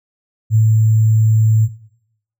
sine tone with sample-and-hold, 110 Hz, A2, in tune, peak -8 dBFS, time 0.5-1.69 s, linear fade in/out 50 ms, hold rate 7350 Hz, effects noise-tail reverb RT60 0.8 s tail -19 dB re dry

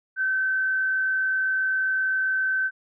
sine tone with frequency modulation, 1537 Hz, G6, 35 cents flat, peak -21 dBFS, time 0.16-2.71 s, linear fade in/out 50 ms, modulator 47.6 Hz, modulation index 0.3, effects none

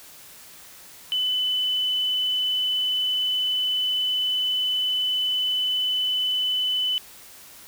sine tone, 3008 Hz, F#7, 28 cents sharp, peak -21 dBFS, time 1.12-6.98 s, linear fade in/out 0 ms, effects white hiss -46 dBFS RMS until 7.67 s

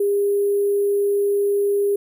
sine tone with sample-and-hold, 403.9 Hz, G#4, 48 cents flat, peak -16 dBFS, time 0-1.96 s, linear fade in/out 5 ms, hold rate 11025 Hz, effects none

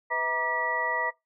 sine tone cluster, 498.9 / 645 / 948 / 1181 / 1943 Hz, B4 / E5 / A#5 / D6 / B6, +17 / -38 / +29 / +9 / -29 cents, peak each -36 / -35 / -29 / -35 / -29 dBFS, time 0.1-1.11 s, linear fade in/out 20 ms, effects noise-tail reverb RT60 0.2 s tail -21 dB re dry

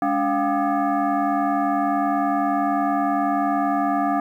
sine tone with frequency modulation, 207.7 Hz, G#3, in tune, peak -18 dBFS, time 0.02-4.2 s, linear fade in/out 2 ms, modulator 494 Hz, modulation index 2, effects 9-bit

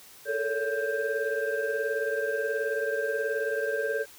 sine tone cluster, 434.5 / 453.1 / 564 / 1580 Hz, A4 / A#4 / C#5 / G6, -22 / -49 / +30 / +13 cents, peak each -31 dBFS, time 0.25-4.06 s, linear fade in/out 50 ms, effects tanh soft clip ceiling -19 dBFS + white hiss -51 dBFS RMS until 4.18 s

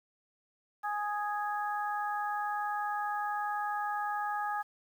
harmonic tone, 415.3 Hz, G#4, in tune, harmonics 2 / 3 / 4, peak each -33 / -37 / -39 dBFS, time 0.83-4.63 s, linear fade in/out 20 ms, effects 10-bit

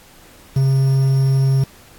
triangle tone with quantisation, 134.5 Hz, C3, 48 cents sharp, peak -10 dBFS, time 0.56-1.64 s, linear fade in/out 5 ms, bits 6, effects pink hiss -46 dBFS RMS until 1.98 s + AAC 64 kbps

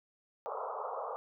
pink band-pass noise, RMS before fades -39 dBFS, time 0.46-1.16 s, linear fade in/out 0 ms, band 440 to 1300 Hz, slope 96 dB/octave, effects none

